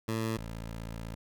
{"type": "tone pair in turn", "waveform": "15% pulse", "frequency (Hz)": [111.9, 55.95], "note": ["A2", "A1"], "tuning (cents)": [30, 30], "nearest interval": "octave", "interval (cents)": 1200, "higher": "first", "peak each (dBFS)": [-24, -32], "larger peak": "first", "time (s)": [[0.08, 0.37], [0.37, 1.15]], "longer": "second", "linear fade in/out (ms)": 5, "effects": []}